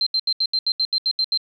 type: tone bursts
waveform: sine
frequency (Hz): 4133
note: C8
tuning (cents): -22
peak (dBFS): -17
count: 11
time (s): 0.01-1.375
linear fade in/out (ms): 2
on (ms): 55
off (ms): 76
effects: 9-bit